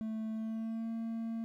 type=tone with pitch glide; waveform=triangle; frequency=220 to 227 Hz; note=A3 to A#3; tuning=0 to -46 cents; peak=-33 dBFS; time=0.01-1.44 s; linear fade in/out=0 ms; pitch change=+54 cents; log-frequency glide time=0.33-0.89 s; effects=12-bit